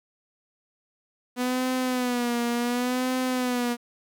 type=tone with vibrato; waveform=sawtooth; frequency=246.7 Hz; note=B3; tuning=2 cents flat; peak=-20 dBFS; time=1.36-3.77 s; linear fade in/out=50 ms; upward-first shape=sine; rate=0.69 Hz; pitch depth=67 cents each way; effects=10-bit